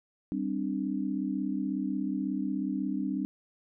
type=chord; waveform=sine; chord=G suspended fourth; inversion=none; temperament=equal with one note detuned; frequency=196 / 261.6 / 298.1 Hz; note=G3 / C4 / D4; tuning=0 / 0 / +26 cents; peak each=-33 dBFS; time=0.32-3.25 s; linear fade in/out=0 ms; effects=none